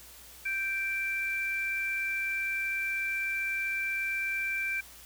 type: tone pair together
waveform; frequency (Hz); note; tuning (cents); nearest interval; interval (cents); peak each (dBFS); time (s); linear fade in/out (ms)
sine; 1568 / 2348; G6 / D7; 0 / -1; perfect fifth; 699; -35 / -30; 0.45-4.81; 10
effects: added 60 Hz sine -58 dBFS peak until 5.05 s + white hiss -51 dBFS RMS until 5.05 s